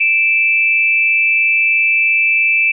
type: tone pair together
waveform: sine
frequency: 2349 / 2626 Hz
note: D7 / E7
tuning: 0 / -7 cents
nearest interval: major second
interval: 193 cents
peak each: -13 dBFS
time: 0-2.72 s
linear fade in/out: 10 ms
effects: none